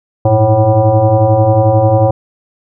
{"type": "tone with frequency modulation", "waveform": "sine", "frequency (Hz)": 329.6, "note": "E4", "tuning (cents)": 0, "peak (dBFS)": -6, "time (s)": [0.25, 2.11], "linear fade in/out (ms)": 5, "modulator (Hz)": 216, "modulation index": 2, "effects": []}